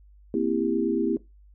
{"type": "chord", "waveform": "sine", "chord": "C dominant seventh", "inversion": "third", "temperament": "equal with one note detuned", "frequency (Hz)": [233.1, 261.6, 329.6, 396.8], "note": ["Bb3", "C4", "E4", "G4"], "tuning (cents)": [0, 0, 0, 21], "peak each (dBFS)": [-28, -28, -26, -28], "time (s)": [0.34, 1.17], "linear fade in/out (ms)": 2, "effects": ["noise-tail reverb RT60 0.2 s tail -19 dB re dry", "added 50 Hz sine -50 dBFS peak until 1.54 s"]}